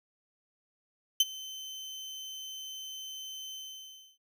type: tone with ADSR envelope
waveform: 30% pulse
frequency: 3074 Hz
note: G7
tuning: 35 cents flat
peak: -15 dBFS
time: 1.2-4.18 s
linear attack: 4 ms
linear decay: 33 ms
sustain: -22 dB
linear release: 640 ms
effects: none